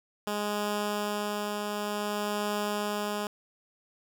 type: tone with tremolo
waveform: 10% pulse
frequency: 207.5 Hz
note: G#3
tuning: 1 cent flat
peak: -20 dBFS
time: 0.27-3.27 s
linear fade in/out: 2 ms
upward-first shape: triangle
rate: 0.55 Hz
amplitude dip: 30%
effects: none